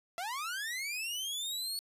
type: linear sweep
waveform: sawtooth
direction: up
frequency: 659.3 to 4436 Hz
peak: -32 dBFS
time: 0.18-1.79 s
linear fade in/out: 0 ms
effects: resampled to 32000 Hz